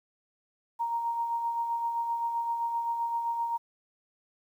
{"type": "tone with tremolo", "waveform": "sine", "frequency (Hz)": 932.3, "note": "A#5", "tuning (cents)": 0, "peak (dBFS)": -26, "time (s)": [0.79, 3.58], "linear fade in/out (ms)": 20, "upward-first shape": "sine", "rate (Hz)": 7.7, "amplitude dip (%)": 40, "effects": ["10-bit"]}